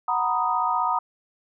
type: chord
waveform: sine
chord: B major seventh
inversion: second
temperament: equal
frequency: 740 / 932.3 / 987.8 / 1244.5 Hz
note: F#5 / A#5 / B5 / D#6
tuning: 0 / 0 / 0 / 0 cents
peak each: -28 / -25 / -28 / -25 dBFS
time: 0.08-0.99 s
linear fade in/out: 5 ms
effects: none